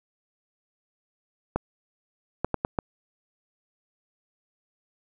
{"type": "clicks", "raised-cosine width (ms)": 1, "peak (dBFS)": -10, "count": 5, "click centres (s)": [1.56, 2.446, 2.543, 2.649, 2.788], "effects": []}